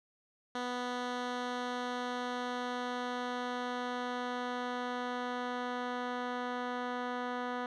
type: tone with low-pass filter sweep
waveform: 10% pulse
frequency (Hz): 246.9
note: B3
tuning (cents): 0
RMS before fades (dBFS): -37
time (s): 0.55-7.66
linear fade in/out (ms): 2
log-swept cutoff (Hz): 4500 to 2400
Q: 0.86
effects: none